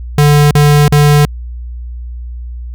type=tone bursts; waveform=square; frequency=146.83 Hz; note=D3; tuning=in tune; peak=-5 dBFS; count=3; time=0.18-1.252 s; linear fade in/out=2 ms; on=330 ms; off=41 ms; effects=added 60 Hz sine -21 dBFS peak until 2.74 s